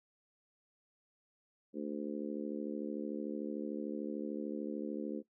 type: harmonic tone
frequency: 73.42 Hz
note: D2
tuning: in tune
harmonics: 3 / 4 / 5 / 6 / 7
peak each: -41 / -40 / -43 / -46 / -47 dBFS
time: 1.73-5.23 s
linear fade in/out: 50 ms
effects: noise-tail reverb RT60 0.1 s tail -17 dB re dry